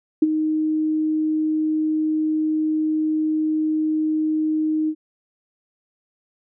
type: tone with ADSR envelope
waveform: sine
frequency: 311.1 Hz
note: D#4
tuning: in tune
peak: -9 dBFS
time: 0.22-4.95 s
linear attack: 6 ms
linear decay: 29 ms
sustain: -9 dB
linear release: 64 ms
effects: none